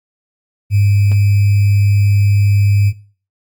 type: tone with sample-and-hold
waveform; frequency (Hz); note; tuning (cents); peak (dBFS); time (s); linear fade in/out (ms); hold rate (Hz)
sine; 101.2; G#2; -44; -8; 0.7-2.93; 50; 2450
effects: noise-tail reverb RT60 0.4 s tail -19 dB re dry + Opus 32 kbps